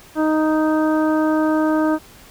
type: harmonic tone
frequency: 311.1 Hz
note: D#4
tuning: in tune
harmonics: 1 / 2 / 3 / 4 / 5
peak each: -16 / -22 / -26 / -28 / -30 dBFS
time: 0.15-1.99 s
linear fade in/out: 50 ms
effects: pink hiss -45 dBFS RMS until 2.3 s